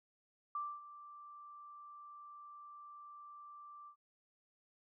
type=tone with ADSR envelope; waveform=sine; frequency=1174.7 Hz; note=D6; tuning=in tune; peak=-36 dBFS; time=0.55-3.96 s; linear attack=3 ms; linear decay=250 ms; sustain=-15 dB; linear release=84 ms; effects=none